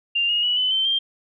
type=tone with pitch steps; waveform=sine; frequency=2791 / 2864 / 2940 / 3017 / 3097 / 3178 Hz; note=F7 / F7 / F#7 / F#7 / G7 / G7; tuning=-2 / +43 / -12 / +33 / -22 / +23 cents; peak=-18 dBFS; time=0.15-0.99 s; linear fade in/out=10 ms; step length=140 ms; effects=none